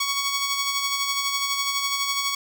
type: tone with tremolo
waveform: 10% pulse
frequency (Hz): 1117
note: C#6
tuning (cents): +13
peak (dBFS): -13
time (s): 0-2.35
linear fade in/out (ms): 5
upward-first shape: sine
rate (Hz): 12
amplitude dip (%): 40
effects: none